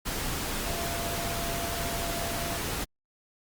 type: tone in noise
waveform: sine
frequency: 683 Hz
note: F5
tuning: 39 cents flat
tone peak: -36 dBFS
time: 0.65-2.59 s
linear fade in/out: 20 ms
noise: pink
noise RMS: -32 dBFS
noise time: 0.05-2.85 s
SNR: -7 dB
effects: Opus 48 kbps

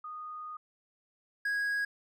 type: tone pair in turn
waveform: sine / triangle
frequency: 1235 / 1651.4 Hz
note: D#6 / G#6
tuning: -13 / -10 cents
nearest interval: perfect fourth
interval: 503 cents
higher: second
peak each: -39 / -27 dBFS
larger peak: second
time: 0.04-0.57 / 1.45-1.85 s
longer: first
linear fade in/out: 5 ms
effects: none

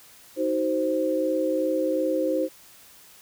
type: chord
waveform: sine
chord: C diminished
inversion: first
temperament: just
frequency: 314 / 376.7 / 523.3 Hz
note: Eb4 / Gb4 / C5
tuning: +16 / +31 / 0 cents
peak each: -26 / -30 / -24 dBFS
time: 0.36-2.49 s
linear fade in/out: 50 ms
effects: white hiss -51 dBFS RMS until 3.21 s

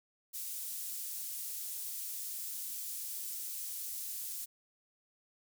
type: high-pass noise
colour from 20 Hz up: pink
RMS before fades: -41 dBFS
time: 0.33-4.46 s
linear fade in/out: 20 ms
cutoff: 9300 Hz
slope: 12 dB/octave
effects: none

